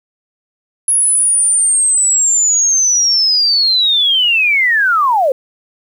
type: linear sweep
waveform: sine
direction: down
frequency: 10548 to 496.6 Hz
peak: -9 dBFS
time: 0.88-5.32 s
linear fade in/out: 2 ms
effects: 7-bit